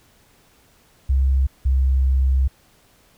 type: tone pair in turn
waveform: sine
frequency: 66.7 / 66.01 Hz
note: C2 / C2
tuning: +34 / +16 cents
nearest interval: unison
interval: 18 cents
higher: first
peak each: -14 dBFS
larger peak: neither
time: 1.09-1.47 / 1.65-2.48 s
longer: second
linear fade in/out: 10 ms
effects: pink hiss -56 dBFS RMS until 3.17 s